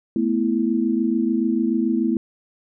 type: chord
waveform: sine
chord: A suspended second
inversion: none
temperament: equal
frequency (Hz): 220 / 246.9 / 329.6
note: A3 / B3 / E4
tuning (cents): 0 / 0 / 0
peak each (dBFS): -22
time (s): 0.16-2.17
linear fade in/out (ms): 2
effects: none